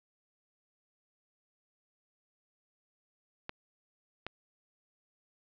clicks, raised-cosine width 0.3 ms, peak -21 dBFS, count 2, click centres 3.494 / 4.266 s, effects low-pass 4000 Hz 12 dB/octave

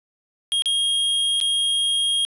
square tone with dropouts, 3252 Hz, G#7, 37 cents flat, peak -19 dBFS, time 0.52-2.25 s, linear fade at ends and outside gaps 0 ms, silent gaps 0.621-0.658 / 1.402-1.412 s, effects resampled to 24000 Hz + 10-bit

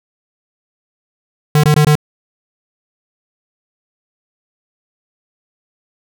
square tone bursts, 150.2 Hz, D3, 39 cents sharp, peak -8 dBFS, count 4, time 1.55-1.954 s, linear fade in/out 2 ms, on 86 ms, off 20 ms, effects none

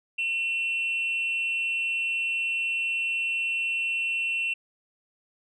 sine tone with amplitude modulation, 2710 Hz, E7, 47 cents sharp, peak -21 dBFS, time 0.18-4.54 s, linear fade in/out 10 ms, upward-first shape sine, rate 244 Hz, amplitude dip 60%, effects tanh soft clip ceiling -20 dBFS

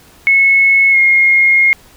sine tone with pitch glide, 2191 to 2143 Hz, C#7 to C7, -21 to +41 cents, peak -6 dBFS, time 0.27-1.73 s, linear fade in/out 0 ms, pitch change -38 cents, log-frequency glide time 0.91-0.97 s, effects pink hiss -44 dBFS RMS until 1.96 s

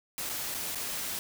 white noise with dropouts, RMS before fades -35 dBFS, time 0.18-1.19 s, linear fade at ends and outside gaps 0 ms, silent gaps 0.292-0.297 / 0.542-0.547 / 0.748-0.756 s, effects none

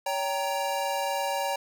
square chord, G diminished, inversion second, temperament equal with one note detuned, 564.1 / 784 / 932.3 Hz, Db5 / G5 / Bb5, +30 / 0 / 0 cents, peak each -32 dBFS, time 0.06-1.56 s, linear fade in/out 5 ms, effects none

